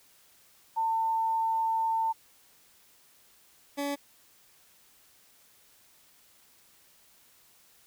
sine / 20% pulse tone pair in turn, 898 / 284.1 Hz, A5 / C#4, +35 / +43 cents, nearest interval octave + minor sixth, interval 1992 cents, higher first, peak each -25 dBFS, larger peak neither, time 0.76-2.13 / 3.77-3.96 s, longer first, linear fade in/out 20 ms, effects white hiss -61 dBFS RMS until 7.86 s

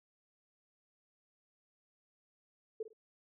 sine tone with echo, 440 Hz, A4, in tune, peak -35 dBFS, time 2.8-2.83 s, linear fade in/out 5 ms, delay 51 ms, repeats 2, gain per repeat -12 dB, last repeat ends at 2.932 s, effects none

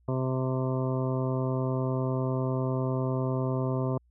harmonic tone, 130 Hz, C3, 11 cents flat, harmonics 1 / 2 / 3 / 4 / 5 / 7 / 8 / 9, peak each -28 / -33 / -34 / -37 / -37 / -43 / -41 / -46 dBFS, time 0.08-3.98 s, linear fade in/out 5 ms, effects added 60 Hz sine -61 dBFS peak until 4.1 s

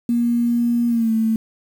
sine tone with pitch glide, 237.1 to 222.5 Hz, A#3 to A3, +30 to +20 cents, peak -15 dBFS, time 0.09-1.36 s, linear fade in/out 2 ms, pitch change -110 cents, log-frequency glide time 0.88-1.11 s, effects 7-bit

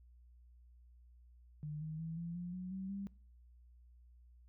sine tone with pitch steps, 150.8 / 156.75 / 162.94 / 169.37 / 176.05 / 182.99 / 190.22 / 197.72 Hz, D3 / D#3 / E3 / E3 / F3 / F#3 / F#3 / G3, +46 / +13 / -20 / +47 / +14 / -19 / +48 / +15 cents, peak -40 dBFS, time 1.63-3.07 s, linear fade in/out 0 ms, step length 180 ms, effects noise-tail reverb RT60 0.5 s tail -23 dB re dry + added 60 Hz sine -59 dBFS peak until 4.48 s

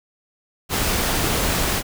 pink noise, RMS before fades -21 dBFS, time 0.69-1.83 s, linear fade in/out 50 ms, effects none

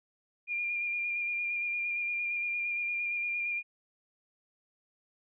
sine tone with vibrato, 2407 Hz, D7, 42 cents sharp, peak -30 dBFS, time 0.47-3.63 s, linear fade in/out 50 ms, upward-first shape square, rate 8.7 Hz, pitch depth 17 cents each way, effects none

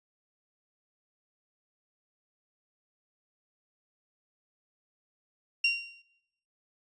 35% pulse tone with exponential decay, 2762 Hz, F7, 20 cents flat, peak -19 dBFS, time 5.64-6.02 s, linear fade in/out 5 ms, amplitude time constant 81 ms, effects noise-tail reverb RT60 1.0 s tail -25 dB re dry + resampled to 22050 Hz

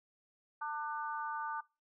harmonic tone, 298.5 Hz, D4, 28 cents sharp, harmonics 3 / 4 / 5, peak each -39 / -40 / -43 dBFS, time 0.61-1.61 s, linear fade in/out 10 ms, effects noise-tail reverb RT60 0.3 s tail -23 dB re dry

